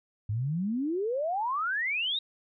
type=exponential sweep; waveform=sine; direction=up; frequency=99.4 to 3840 Hz; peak=-27 dBFS; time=0.29-2.19 s; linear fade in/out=5 ms; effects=none